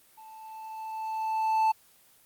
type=tone with level ramp; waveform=triangle; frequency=880 Hz; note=A5; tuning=in tune; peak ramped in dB=-45 to -18 dBFS; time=0.17-1.72 s; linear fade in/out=10 ms; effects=white hiss -60 dBFS RMS until 2.25 s + Opus 24 kbps